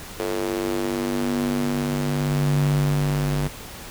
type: tone with high-pass filter sweep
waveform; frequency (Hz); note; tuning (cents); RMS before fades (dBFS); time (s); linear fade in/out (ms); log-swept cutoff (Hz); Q
square; 48.85; G1; -5; -23; 0.19-3.48; 10; 410 to 100; 3.3
effects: pink hiss -38 dBFS RMS until 3.9 s